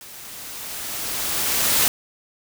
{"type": "noise with level ramp", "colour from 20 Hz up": "white", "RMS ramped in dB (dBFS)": [-41, -17], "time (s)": [0.01, 1.88], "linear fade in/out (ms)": 0, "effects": []}